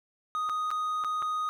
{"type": "tone with dropouts", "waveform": "triangle", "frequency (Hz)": 1244.5, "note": "D#6", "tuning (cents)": 0, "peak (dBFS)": -26, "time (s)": [0.35, 1.49], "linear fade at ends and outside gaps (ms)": 0, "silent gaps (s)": [[0.491, 0.496], [0.705, 0.713], [1.039, 1.046], [1.221, 1.225]], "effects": []}